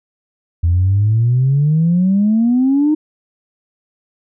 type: exponential sweep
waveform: sine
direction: up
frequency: 82.7 to 311.1 Hz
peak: -9 dBFS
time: 0.63-2.95 s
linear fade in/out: 10 ms
effects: tanh soft clip ceiling -6 dBFS